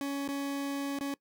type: tone with dropouts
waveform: 40% pulse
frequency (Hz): 279.5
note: C#4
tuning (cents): +14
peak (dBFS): -31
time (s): 0.01-1.14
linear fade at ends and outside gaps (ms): 1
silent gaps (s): 0.278-0.287 / 0.988-1.009
effects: noise-tail reverb RT60 0.1 s tail -21 dB re dry